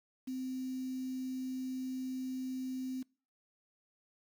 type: tone with quantisation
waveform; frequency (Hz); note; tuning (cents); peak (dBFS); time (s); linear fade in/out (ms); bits
sine; 258.8; C4; -19; -36; 0.27-3.03; 10; 9
effects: noise-tail reverb RT60 0.4 s tail -25 dB re dry